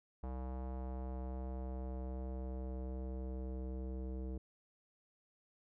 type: tone with low-pass filter sweep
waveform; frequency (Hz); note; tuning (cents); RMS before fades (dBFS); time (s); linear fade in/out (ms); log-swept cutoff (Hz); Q
square; 64.2; C2; -32; -42; 0.23-4.38; 5; 860 to 430; 1.8
effects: none